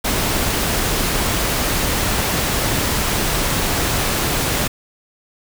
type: noise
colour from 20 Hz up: pink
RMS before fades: -19 dBFS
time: 0.04-4.68 s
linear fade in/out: 10 ms
effects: none